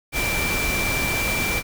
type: tone in noise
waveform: sine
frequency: 2349 Hz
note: D7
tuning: in tune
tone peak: -24 dBFS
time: 0.12-1.63 s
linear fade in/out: 50 ms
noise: pink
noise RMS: -25 dBFS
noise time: 0.12-1.63 s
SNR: -2 dB
effects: none